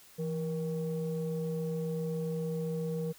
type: tone pair together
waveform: sine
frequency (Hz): 166.56 / 472.4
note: E3 / A#4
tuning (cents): +18 / +23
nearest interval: octave + tritone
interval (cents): 1805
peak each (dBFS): -32 / -34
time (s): 0.18-3.13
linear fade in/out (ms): 20
effects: tanh soft clip ceiling -26 dBFS + white hiss -57 dBFS RMS until 3.18 s